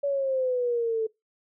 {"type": "exponential sweep", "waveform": "sine", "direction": "down", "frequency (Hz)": [570, 438], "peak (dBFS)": -23, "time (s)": [0.03, 1.07], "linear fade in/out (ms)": 10, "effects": ["noise-tail reverb RT60 0.2 s tail -23 dB re dry"]}